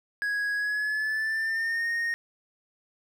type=tone with pitch glide; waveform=triangle; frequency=1661.2 to 1853.9 Hz; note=G#6 to A#6; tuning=0 to -10 cents; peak=-24 dBFS; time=0.22-2.14 s; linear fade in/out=0 ms; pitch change=+190 cents; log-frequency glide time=0.55-1.89 s; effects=none